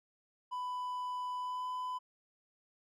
triangle tone with pitch glide, 996 to 1004.7 Hz, B5 to B5, +14 to +29 cents, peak -34 dBFS, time 0.51-1.99 s, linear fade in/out 20 ms, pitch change +15 cents, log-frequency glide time 1.38-1.67 s, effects none

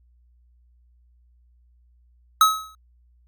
square tone with exponential decay, 1282 Hz, E6, 49 cents flat, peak -10 dBFS, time 2.41-2.75 s, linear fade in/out 2 ms, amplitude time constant 72 ms, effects added 60 Hz sine -55 dBFS peak until 3.27 s + Opus 48 kbps

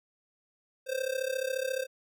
square tone with amplitude modulation, 523.3 Hz, C5, in tune, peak -27 dBFS, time 0.86-1.87 s, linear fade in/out 50 ms, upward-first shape sine, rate 34.3 Hz, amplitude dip 85%, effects none

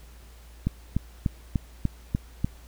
click train, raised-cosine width 5 ms, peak -11 dBFS, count 7, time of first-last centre 0.67-2.445 s, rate 3.38 Hz, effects added 58 Hz sine -46 dBFS peak until 2.67 s + pink hiss -55 dBFS RMS until 2.67 s

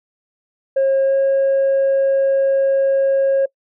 sine tone with pitch glide, 540 to 543.8 Hz, C#5 to C#5, -45 to -33 cents, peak -10 dBFS, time 0.76-3.46 s, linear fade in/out 10 ms, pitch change +12 cents, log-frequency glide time 1.05-1.14 s, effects noise-tail reverb RT60 0.1 s tail -25 dB re dry + tanh soft clip ceiling -11 dBFS

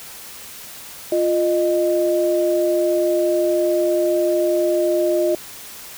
sine tone pair together, 349.2 / 615.4 Hz, F4 / D#5, 0 / -19 cents, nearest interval minor seventh, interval 981 cents, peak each -18 dBFS, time 1.12-5.35 s, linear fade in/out 2 ms, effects white hiss -37 dBFS RMS until 5.97 s

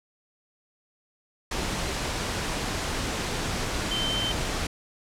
sine tone in noise, 3094 Hz, G7, 23 cents flat, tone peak -27 dBFS, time 3.91-4.32 s, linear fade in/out 5 ms, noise pink, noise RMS -29 dBFS, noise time 1.51-4.67 s, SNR -1 dB, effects low-pass 8000 Hz 12 dB/octave

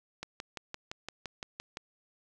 click train, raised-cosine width 0.2 ms, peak -21 dBFS, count 10, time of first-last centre 0.23-1.771 s, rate 5.84 Hz, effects none

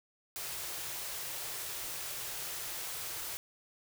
white band-stop noise, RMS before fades -40 dBFS, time 0.36-3.37 s, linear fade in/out 0 ms, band 170 to 300 Hz, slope 96 dB/octave, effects none

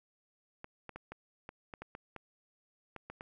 clicks, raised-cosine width 0.5 ms, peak -29 dBFS, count 12, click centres 0.644 / 0.893 / 0.96 / 1.12 / 1.491 / 1.738 / 1.82 / 1.951 / 2.163 / 2.963 / 3.1 / 3.209 s, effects none

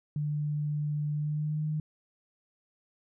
sine tone with pitch glide, 148.7 to 153.41 Hz, D3 to D#3, +22 to -24 cents, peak -28 dBFS, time 0.16-1.8 s, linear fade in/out 2 ms, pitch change +54 cents, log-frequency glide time 1.14-1.65 s, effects none

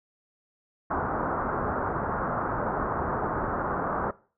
white low-pass noise, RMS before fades -29 dBFS, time 0.9-4.11 s, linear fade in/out 5 ms, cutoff 1400 Hz, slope 48 dB/octave, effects noise-tail reverb RT60 0.4 s tail -20 dB re dry

